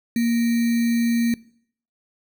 sine tone with sample-and-hold, 233.7 Hz, A#3, 5 cents sharp, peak -17 dBFS, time 0.16-1.34 s, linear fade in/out 2 ms, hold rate 2100 Hz, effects noise-tail reverb RT60 0.6 s tail -21 dB re dry

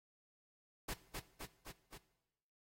pink noise with echo, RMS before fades -42 dBFS, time 0.88-0.94 s, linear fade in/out 10 ms, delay 260 ms, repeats 4, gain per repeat -3 dB, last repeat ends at 1.98 s, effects noise-tail reverb RT60 1.0 s tail -17 dB re dry + AAC 48 kbps

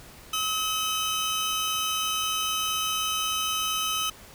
sawtooth tone pair together, 1279 / 3042 Hz, D#6 / F#7, +47 / +47 cents, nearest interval octave + minor third, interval 1500 cents, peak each -25 dBFS, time 0.33-4.1 s, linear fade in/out 5 ms, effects pink hiss -48 dBFS RMS until 4.34 s

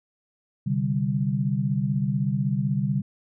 sine chord, C suspended second, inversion none, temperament equal, 130.81 / 146.83 / 196 Hz, C3 / D3 / G3, 0 / 0 / 0 cents, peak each -26 dBFS, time 0.66-3.02 s, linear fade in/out 10 ms, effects none

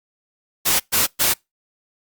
white noise bursts, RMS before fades -17 dBFS, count 3, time 0.65-1.34 s, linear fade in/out 20 ms, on 150 ms, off 120 ms, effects noise-tail reverb RT60 0.2 s tail -26 dB re dry + Opus 48 kbps

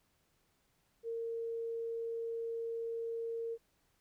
sine tone, 459.4 Hz, A#4, 25 cents flat, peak -36 dBFS, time 1.03-3.58 s, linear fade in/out 50 ms, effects pink hiss -75 dBFS RMS until 4 s

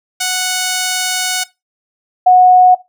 5% pulse / sine tone pair in turn, 738 / 732.5 Hz, F#5 / F#5, -5 / -18 cents, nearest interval unison, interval 13 cents, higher first, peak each -3 dBFS, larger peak neither, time 0.2-1.44 / 2.26-2.75 s, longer first, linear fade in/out 10 ms, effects noise-tail reverb RT60 0.2 s tail -18 dB re dry

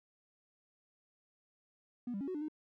triangle tone with pitch steps, 243.5 / 198.3 / 276.9 / 370.8 / 296.1 / 307.4 Hz, B3 / G3 / C#4 / F#4 / D4 / D#4, -24 / +20 / -2 / +4 / +14 / -21 cents, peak -33 dBFS, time 2.07-2.484 s, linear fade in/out 5 ms, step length 69 ms, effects tanh soft clip ceiling -33 dBFS

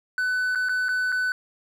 triangle tone with dropouts, 1500 Hz, F#6, 23 cents sharp, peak -20 dBFS, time 0.18-1.32 s, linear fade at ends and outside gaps 1 ms, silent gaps 0.55-0.556 / 0.687-0.693 / 0.885-0.89 / 1.12-1.124 s, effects none

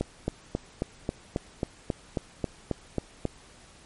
click train, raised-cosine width 2 ms, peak -13 dBFS, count 13, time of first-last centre 0.01-3.253 s, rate 3.7 Hz, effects pink hiss -53 dBFS RMS until 3.85 s + MP3 48 kbps

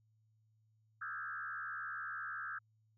sine tone with frequency modulation, 1466 Hz, F#6, 16 cents flat, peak -40 dBFS, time 1.01-2.59 s, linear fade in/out 10 ms, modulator 72.7 Hz, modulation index 2.9, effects added 109 Hz sine -70 dBFS peak until 2.97 s

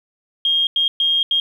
sine tone bursts at uneven times, 3234 Hz, G#7, 47 cents flat, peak -14 dBFS, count 4, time 0.45-0.67 / 0.76-0.88 / 1-1.23 / 1.31-1.4 s, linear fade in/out 2 ms, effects 8-bit

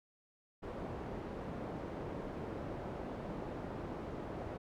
white low-pass noise, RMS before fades -43 dBFS, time 0.62-4.58 s, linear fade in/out 20 ms, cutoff 550 Hz, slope 12 dB/octave, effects none

